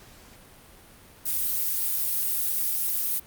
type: noise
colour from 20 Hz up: violet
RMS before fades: -26 dBFS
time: 1.25-3.2 s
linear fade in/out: 20 ms
effects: pink hiss -51 dBFS RMS until 3.26 s + Opus 48 kbps